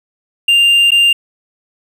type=tone with dropouts; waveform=triangle; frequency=2794 Hz; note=F7; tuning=in tune; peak=-5 dBFS; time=0.48-1.13 s; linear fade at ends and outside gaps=5 ms; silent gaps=0.907-0.917 s; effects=none